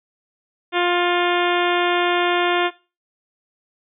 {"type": "harmonic tone with a mistuned harmonic", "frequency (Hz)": 352, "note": "F4", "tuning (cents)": 14, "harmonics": [1, 2, 3, 4, 5, 6, 7, 8, 9, 10], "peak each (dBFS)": [-20, -23, -25, -26, -27, -28, -28, -29, -30, -30], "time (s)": [0.72, 2.71], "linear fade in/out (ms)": 50, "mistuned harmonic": 6, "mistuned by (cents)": 22, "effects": ["noise-tail reverb RT60 0.3 s tail -18 dB re dry"]}